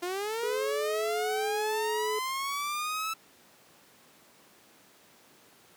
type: linear sweep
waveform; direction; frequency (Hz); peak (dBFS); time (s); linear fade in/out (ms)
sawtooth; up; 345.4 to 1318.5; -27; 0.02-3.14; 10
type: tone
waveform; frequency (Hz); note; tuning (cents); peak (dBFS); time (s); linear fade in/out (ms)
triangle; 428.4; A4; -46; -28; 0.43-2.19; 5
effects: pink hiss -58 dBFS RMS until 5.76 s + high-pass 200 Hz 12 dB/octave